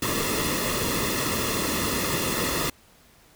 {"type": "noise with comb filter", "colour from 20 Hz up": "pink", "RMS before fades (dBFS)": -26, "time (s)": [0.02, 2.7], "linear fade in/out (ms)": 5, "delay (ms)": 1.3, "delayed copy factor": -0.7, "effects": ["pink hiss -56 dBFS RMS until 3.35 s"]}